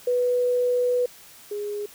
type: tone pair in turn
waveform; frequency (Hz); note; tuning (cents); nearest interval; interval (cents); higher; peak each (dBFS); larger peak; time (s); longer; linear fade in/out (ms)
sine; 493.1 / 413.2; B4 / G#4; -3 / -9; minor third; 306; first; -19 / -27; first; 0.07-1.06 / 1.51-1.86; first; 5
effects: white hiss -48 dBFS RMS until 1.94 s

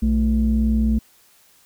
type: tone pair together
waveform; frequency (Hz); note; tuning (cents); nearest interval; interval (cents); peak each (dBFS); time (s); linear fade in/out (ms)
sine; 61.24 / 220; B1 / A3; -14 / 0; octave + minor seventh; 2214; -17; 0.02-0.99; 10
effects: tanh soft clip ceiling -10 dBFS + white hiss -55 dBFS RMS until 1.65 s

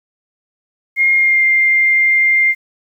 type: tone with pitch glide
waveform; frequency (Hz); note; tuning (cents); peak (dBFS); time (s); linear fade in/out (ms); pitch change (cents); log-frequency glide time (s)
sine; 2135 to 2104; C7 to C7; +34 to +9; -9; 0.96-2.55; 50; -25; 1.14-1.44
effects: 8-bit

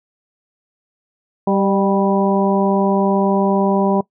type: harmonic tone with a mistuned harmonic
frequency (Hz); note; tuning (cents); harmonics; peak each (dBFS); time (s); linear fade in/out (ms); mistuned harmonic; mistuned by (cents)
195.8; G3; -2; 1 / 2 / 3 / 4 / 5; -16 / -19 / -21 / -22 / -23; 1.47-4.01; 5; 3; +33
effects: noise-tail reverb RT60 0.1 s tail -21 dB re dry

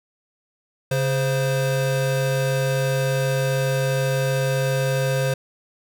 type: tone pair together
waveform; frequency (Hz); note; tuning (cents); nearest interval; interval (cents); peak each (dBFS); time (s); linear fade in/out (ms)
square; 137.01 / 523.3; C#3 / C5; -20 / 0; octave + major seventh; 2320; -22 / -24; 0.91-5.34; 5
effects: none

